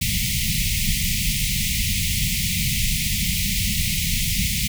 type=band-stop noise; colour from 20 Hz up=pink; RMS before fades=-22 dBFS; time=0.01-4.68 s; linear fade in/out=10 ms; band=220 to 2000 Hz; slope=96 dB/octave; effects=none